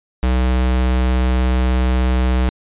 square tone, 63.1 Hz, B1, 38 cents sharp, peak -14 dBFS, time 0.23-2.49 s, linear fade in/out 0 ms, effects resampled to 8000 Hz

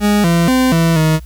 40% pulse tone with pitch steps, 206.9 / 169.4 / 257.4 / 165.6 / 157.4 Hz, G#3 / E3 / C4 / E3 / D#3, -6 / +48 / -28 / +8 / +20 cents, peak -9 dBFS, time 0-1.2 s, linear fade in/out 50 ms, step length 240 ms, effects added 60 Hz sine -29 dBFS peak until 1.25 s + white hiss -50 dBFS RMS until 1.25 s

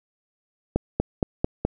accelerating click train, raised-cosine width 2 ms, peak -7 dBFS, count 5, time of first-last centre 0.76-1.65 s, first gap 240 ms, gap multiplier 0.95, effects none

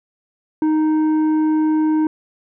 sine tone with tanh clipping, 310.8 Hz, D#4, 2 cents flat, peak -15 dBFS, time 0.62-2.07 s, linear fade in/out 2 ms, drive 7 dB, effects none

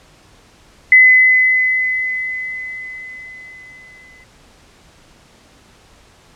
sine tone with exponential decay, 2024 Hz, B6, 42 cents sharp, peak -3 dBFS, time 0.92-4.24 s, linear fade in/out 2 ms, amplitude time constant 720 ms, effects pink hiss -48 dBFS RMS until 6.35 s + low-pass 8000 Hz 12 dB/octave

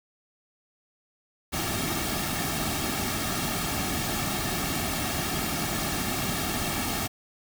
pink noise with comb filter, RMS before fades -29 dBFS, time 1.52-7.08 s, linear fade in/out 20 ms, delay 2 ms, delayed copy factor -0.65, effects none

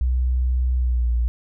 sine tone with pitch glide, 62.7 to 59.25 Hz, B1 to A#1, +27 to +29 cents, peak -17 dBFS, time 0.01-1.28 s, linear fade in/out 0 ms, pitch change -98 cents, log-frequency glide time 0.77-1.1 s, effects none

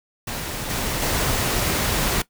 pink noise with level steps, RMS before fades -29 / -25 / -22 dBFS, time 0.27-2.22 s, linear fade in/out 5 ms, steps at 0.7 / 1.02 s, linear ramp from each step 2 ms, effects noise-tail reverb RT60 0.1 s tail -18 dB re dry

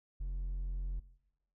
sine tone with hard clipping, 44 Hz, F1, 14 cents sharp, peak -36 dBFS, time 0.2-1 s, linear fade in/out 10 ms, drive 3 dB, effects noise-tail reverb RT60 0.9 s tail -18 dB re dry

